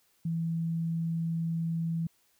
sine tone, 165.2 Hz, E3, 4 cents sharp, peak -28 dBFS, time 0.25-2.07 s, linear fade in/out 5 ms, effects white hiss -69 dBFS RMS until 2.39 s

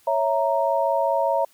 sine chord, A# diminished, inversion first, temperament equal, 554.4 / 659.3 / 932.3 Hz, C#5 / E5 / A#5, 0 / 0 / 0 cents, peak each -23 dBFS, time 0.07-1.45 s, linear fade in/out 5 ms, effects white hiss -58 dBFS RMS until 1.53 s

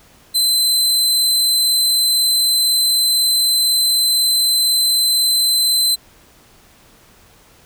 sawtooth tone, 4061 Hz, B7, 48 cents sharp, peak -10 dBFS, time 0.34-5.96 s, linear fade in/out 20 ms, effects pink hiss -49 dBFS RMS until 7.65 s

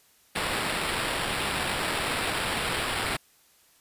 white noise with sample-and-hold, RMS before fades -29 dBFS, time 0.35-3.17 s, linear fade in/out 10 ms, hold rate 6300 Hz, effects white hiss -61 dBFS RMS until 3.8 s + resampled to 32000 Hz

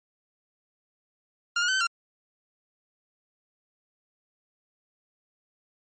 sawtooth tone with pitch steps, 1400 / 1438 / 1526 / 1538 / 1377 Hz, F6 / F#6 / G6 / G6 / F6, +4 / -50 / -47 / -33 / -25 cents, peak -19 dBFS, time 1.56-1.87 s, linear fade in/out 5 ms, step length 62 ms, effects MP3 32 kbps

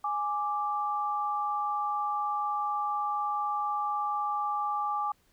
sine tone pair together, 830.6 / 1174.7 Hz, G#5 / D6, 0 / 0 cents, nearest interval tritone, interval 600 cents, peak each -31 / -30 dBFS, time 0.04-5.12 s, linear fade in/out 5 ms, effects pink hiss -68 dBFS RMS until 5.32 s

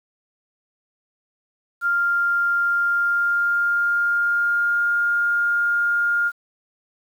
sine tone with pitch glide, 1396.9 to 1411.5 Hz, F6 to F6, 0 to +18 cents, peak -17 dBFS, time 1.81-6.32 s, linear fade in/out 50 ms, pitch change +18 cents, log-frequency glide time 2.61-4.81 s, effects 8-bit

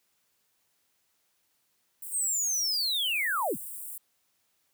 white high-pass noise, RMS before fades -40 dBFS, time 2.02-3.98 s, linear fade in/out 5 ms, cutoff 7800 Hz, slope 96 dB/octave
sine linear sweep, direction down, 8640 to 91 Hz, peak -26 dBFS, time 2.11-3.57 s, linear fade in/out 50 ms
effects white hiss -73 dBFS RMS until 4.73 s + high-pass 60 Hz 12 dB/octave

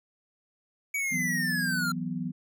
square linear sweep, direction down, 2281 to 1358 Hz, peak -28 dBFS, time 0.94-1.92 s, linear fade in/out 5 ms
sine chord, E suspended second, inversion none, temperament equal with one note detuned, 164.24 / 185 / 246.9 Hz, E3 / F#3 / B3, -6 / 0 / 0 cents, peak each -34 dBFS, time 1.11-2.32 s, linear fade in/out 20 ms
effects none

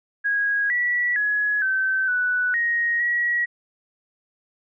sine tone with pitch steps, 1648 / 1946 / 1682 / 1541 / 1484 / 1877 / 1915 Hz, G#6 / B6 / G#6 / G6 / F#6 / A#6 / A#6, -14 / -26 / +22 / -30 / +5 / +11 / +46 cents, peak -19 dBFS, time 0.24-3.46 s, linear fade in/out 20 ms, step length 460 ms, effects none

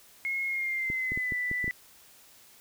sine tone with pitch glide, 2162 to 1982.6 Hz, C#7 to B6, -44 to +6 cents, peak -28 dBFS, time 0.25-1.71 s, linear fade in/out 0 ms, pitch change -150 cents, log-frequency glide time 0.46-1.36 s
clicks, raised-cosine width 3 ms, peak -24 dBFS, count 7, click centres 0.901 / 1.12 / 1.175 / 1.322 / 1.514 / 1.643 / 1.679 s
effects white hiss -56 dBFS RMS until 2.6 s

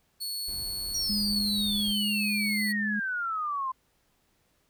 sawtooth tone, 4400 Hz, C#8, 14 cents flat, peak -29 dBFS, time 0.2-2.73 s, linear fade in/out 20 ms
brown noise, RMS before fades -44 dBFS, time 0.48-1.92 s, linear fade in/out 0 ms
sine exponential sweep, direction down, 5760 to 1027 Hz, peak -28 dBFS, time 0.94-3.72 s, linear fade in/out 10 ms
sine tone with pitch glide, 206.1 to 209.2 Hz, G#3 to G#3, -13 to +13 cents, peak -29 dBFS, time 1.09-3 s, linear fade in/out 10 ms, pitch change +26 cents, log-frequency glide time 1.68-2.85 s
effects pink hiss -70 dBFS RMS until 4.69 s

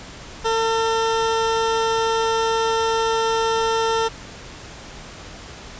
20% pulse tone, 451.1 Hz, A4, 43 cents sharp, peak -13 dBFS, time 0.44-4.09 s, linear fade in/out 20 ms, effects pink hiss -38 dBFS RMS until 5.79 s + resampled to 16000 Hz

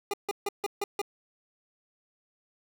25% pulse tone bursts, 404.8 Hz, G#4, 44 cents flat, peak -24 dBFS, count 6, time 0.11-1.016 s, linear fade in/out 2 ms, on 26 ms, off 150 ms, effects none

